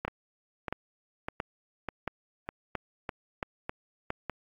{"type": "two click trains", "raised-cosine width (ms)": 0.5, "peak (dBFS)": [-18, -16], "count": [8, 7], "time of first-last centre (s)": [[0.08, 4.297], [0.05, 4.104]], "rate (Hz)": [1.66, 1.48], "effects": ["AAC 64 kbps"]}